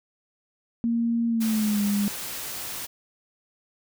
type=tone with pitch glide; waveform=sine; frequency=232.7 to 203.8 Hz; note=A#3 to G#3; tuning=-3 to -32 cents; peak=-21 dBFS; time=0.84-2.08 s; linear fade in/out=0 ms; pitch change=-229 cents; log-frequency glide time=1.28-1.83 s
type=noise; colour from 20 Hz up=white; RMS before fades=-34 dBFS; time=1.4-2.87 s; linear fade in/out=20 ms
effects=none